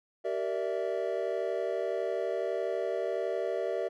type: chord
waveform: triangle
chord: E half-diminished seventh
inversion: first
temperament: equal with one note detuned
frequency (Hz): 384.6 / 466.2 / 587.3 / 659.3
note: G4 / Bb4 / D5 / E5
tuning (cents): -33 / 0 / 0 / 0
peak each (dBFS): -33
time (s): 0.24-3.89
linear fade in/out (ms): 20
effects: none